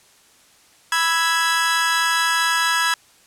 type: chord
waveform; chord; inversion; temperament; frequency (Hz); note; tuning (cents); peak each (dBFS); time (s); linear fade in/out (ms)
sawtooth; E major; second; equal; 987.8 / 1318.5 / 1661.2; B5 / E6 / G#6; 0 / 0 / 0; -19 / -19 / -16; 0.92-2.94; 2
effects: white hiss -53 dBFS RMS until 3.26 s + low-pass 10000 Hz 12 dB/octave